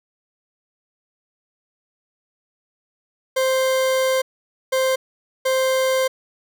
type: tone bursts at uneven times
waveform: 40% pulse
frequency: 523.3 Hz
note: C5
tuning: in tune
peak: -16 dBFS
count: 3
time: 3.36-4.22 / 4.72-4.96 / 5.45-6.08 s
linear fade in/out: 10 ms
effects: none